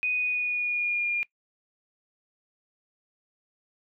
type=tone with pitch glide; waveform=sine; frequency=2489 to 2413 Hz; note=D#7 to D7; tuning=0 to +46 cents; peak=-24 dBFS; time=0.03-1.23 s; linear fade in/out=0 ms; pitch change=-54 cents; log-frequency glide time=0.13-1.09 s; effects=noise-tail reverb RT60 0.1 s tail -21 dB re dry